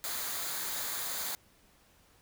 white noise with comb filter, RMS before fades -36 dBFS, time 0.04-1.35 s, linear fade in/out 0 ms, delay 0.36 ms, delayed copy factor -0.5, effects pink hiss -64 dBFS RMS until 2.21 s

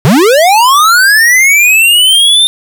square linear sweep, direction up, 116.8 to 3635 Hz, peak -4 dBFS, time 0.05-2.47 s, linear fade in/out 0 ms, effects none

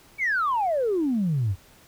sine exponential sweep, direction down, 2322 to 88.1 Hz, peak -20 dBFS, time 0.18-1.56 s, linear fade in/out 50 ms, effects tanh soft clip ceiling -17 dBFS + pink hiss -54 dBFS RMS until 1.87 s

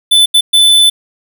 square tone bursts at uneven times, 3509 Hz, A7, 5 cents flat, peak -5 dBFS, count 3, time 0.11-0.26 / 0.34-0.41 / 0.53-0.9 s, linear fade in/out 10 ms, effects none

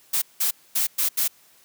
blue noise bursts at uneven times, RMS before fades -22 dBFS, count 5, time 0.13-0.22 / 0.4-0.51 / 0.75-0.87 / 0.98-1.09 / 1.17-1.28 s, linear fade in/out 10 ms, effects white hiss -56 dBFS RMS until 1.64 s + high-pass 100 Hz 12 dB/octave

